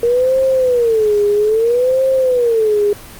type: tone with vibrato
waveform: sine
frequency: 466.2 Hz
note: A#4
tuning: in tune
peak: -10 dBFS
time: 0.03-2.93 s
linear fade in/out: 2 ms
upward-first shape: sine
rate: 0.61 Hz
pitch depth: 220 cents each way
effects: pink hiss -35 dBFS RMS until 3.19 s + Opus 24 kbps